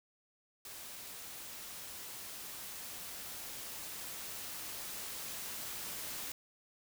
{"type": "noise with level ramp", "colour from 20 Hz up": "white", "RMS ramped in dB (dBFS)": [-48, -42], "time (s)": [0.65, 6.32], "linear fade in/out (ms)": 2, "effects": []}